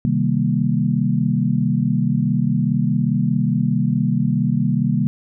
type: chord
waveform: sine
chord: C minor seventh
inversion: none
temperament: equal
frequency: 130.81 / 155.56 / 196 / 233.1 Hz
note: C3 / Eb3 / G3 / Bb3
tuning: 0 / 0 / 0 / 0 cents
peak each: -21 dBFS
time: 0.05-5.07 s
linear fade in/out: 0 ms
effects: none